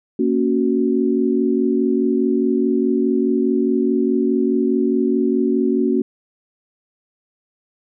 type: chord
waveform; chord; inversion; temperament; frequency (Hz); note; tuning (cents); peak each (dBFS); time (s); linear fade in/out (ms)
sine; F# major; first; equal with one note detuned; 232.4 / 277.2 / 370; A#3 / C#4 / F#4; -5 / 0 / 0; -19; 0.19-6.02; 5
effects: none